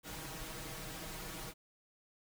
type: noise with comb filter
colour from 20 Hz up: pink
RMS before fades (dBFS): -45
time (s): 0.03-1.54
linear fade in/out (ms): 50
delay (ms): 6.3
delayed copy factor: +0.9
effects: none